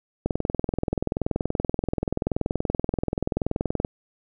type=click train; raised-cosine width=2 ms; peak=-10 dBFS; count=76; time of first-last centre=0.26-3.849 s; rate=20.9 Hz; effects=none